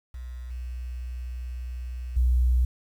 sine tone with level steps, 61.74 Hz, B1, in tune, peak -34 / -31 / -18 dBFS, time 0.14-2.65 s, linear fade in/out 5 ms, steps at 0.5 / 2.16 s, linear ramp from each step 10 ms, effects 9-bit

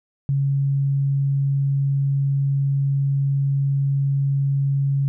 sine tone, 138.59 Hz, C#3, in tune, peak -17 dBFS, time 0.29-5.08 s, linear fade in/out 0 ms, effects none

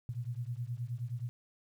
sine beating tone pair, 116.3 / 125.8 Hz, A#2 / B2, -4 / +32 cents, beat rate 9.5 Hz, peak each -38 / -39 dBFS, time 0.09-1.29 s, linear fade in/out 0 ms, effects 11-bit

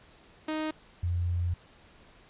sawtooth / sine tone pair in turn, 311.1 / 87.3 Hz, D#4 / F2, 0 / 0 cents, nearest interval octave + minor seventh, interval 2200 cents, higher first, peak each -26 dBFS, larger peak neither, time 0.48-0.71 / 1.03-1.54 s, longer second, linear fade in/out 5 ms, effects pink hiss -57 dBFS RMS until 2.29 s + resampled to 8000 Hz

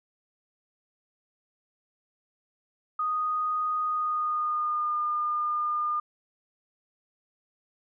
sine tone with pitch glide, 1241 to 1210.6 Hz, D#6 to D#6, -5 to -48 cents, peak -25 dBFS, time 2.99-6 s, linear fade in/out 5 ms, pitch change -43 cents, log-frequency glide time 3.84-4.99 s, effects none

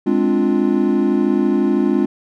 triangle chord, D half-diminished seventh, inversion second, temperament equal, 207.7 / 261.6 / 293.7 / 349.2 Hz, Ab3 / C4 / D4 / F4, 0 / 0 / 0 / 0 cents, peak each -17 dBFS, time 0.06-2.06 s, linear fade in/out 10 ms, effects none

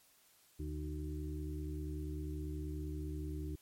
harmonic tone with a mistuned harmonic, 75 Hz, D2, 37 cents sharp, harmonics 1 / 2 / 4 / 5, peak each -40 / -46 / -45 / -50 dBFS, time 0.59-3.56 s, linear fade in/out 10 ms, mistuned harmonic 4, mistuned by +27 cents, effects white hiss -67 dBFS RMS until 3.61 s + MP3 64 kbps

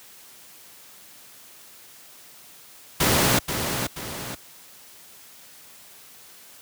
pink noise with echo, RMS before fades -19 dBFS, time 3-3.39 s, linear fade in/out 5 ms, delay 480 ms, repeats 2, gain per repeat -7 dB, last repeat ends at 4.35 s, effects white hiss -48 dBFS RMS until 6.61 s + high-pass 80 Hz 12 dB/octave

